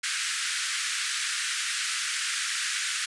pink band-pass noise, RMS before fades -30 dBFS, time 0.03-3.06 s, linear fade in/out 10 ms, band 1400 to 10000 Hz, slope 48 dB/octave, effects resampled to 24000 Hz

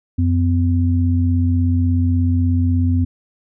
sine tone pair together, 90 / 253.5 Hz, F#2 / B3, -47 / +45 cents, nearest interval octave + tritone, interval 1792 cents, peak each -14 / -19 dBFS, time 0.18-3.05 s, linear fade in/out 10 ms, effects none

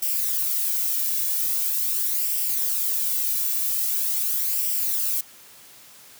violet noise with flanger, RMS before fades -24 dBFS, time 0.02-5.21 s, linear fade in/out 5 ms, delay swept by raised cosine 0.37 to 1.77 ms, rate 0.43 Hz, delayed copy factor +0.5, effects white hiss -48 dBFS RMS until 6.19 s + high-pass 80 Hz 12 dB/octave

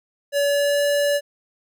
square tone with pitch glide, 570 to 575.6 Hz, C#5 to D5, +48 to -35 cents, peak -18 dBFS, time 0.32-1.21 s, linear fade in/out 50 ms, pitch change +17 cents, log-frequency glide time 0.46-0.84 s, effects none

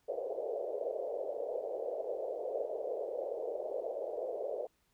pink band-pass noise, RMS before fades -38 dBFS, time 0.08-4.67 s, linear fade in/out 5 ms, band 440 to 630 Hz, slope 48 dB/octave, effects pink hiss -75 dBFS RMS until 4.93 s

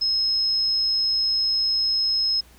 sine tone, 5160 Hz, E8, 38 cents flat, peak -19 dBFS, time 0.01-2.41 s, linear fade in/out 10 ms, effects added 60 Hz sine -50 dBFS peak until 2.58 s + pink hiss -53 dBFS RMS until 2.58 s

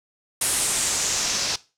white noise with low-pass filter sweep, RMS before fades -24 dBFS, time 0.41-1.56 s, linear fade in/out 5 ms, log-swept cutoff 10000 to 5300 Hz, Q 2.5, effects noise-tail reverb RT60 0.3 s tail -19 dB re dry

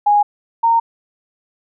sine tone pair in turn, 826 / 920.7 Hz, G#5 / A#5, -10 / -22 cents, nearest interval major second, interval 188 cents, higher second, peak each -9 / -10 dBFS, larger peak first, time 0.06-0.23 / 0.63-0.8 s, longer neither, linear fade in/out 10 ms, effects none

